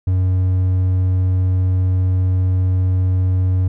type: tone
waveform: triangle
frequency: 92.5 Hz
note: F#2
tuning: in tune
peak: -11 dBFS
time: 0.07-3.68 s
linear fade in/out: 5 ms
effects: none